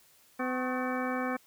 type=harmonic tone with a mistuned harmonic; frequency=254.1 Hz; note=B3; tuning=49 cents sharp; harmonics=1 / 2 / 3 / 4 / 5 / 6 / 7 / 9; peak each=-33 / -36 / -38 / -39 / -40 / -41 / -41 / -43 dBFS; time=0.39-1.37 s; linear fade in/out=10 ms; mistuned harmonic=4; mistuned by=+120 cents; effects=white hiss -62 dBFS RMS until 1.46 s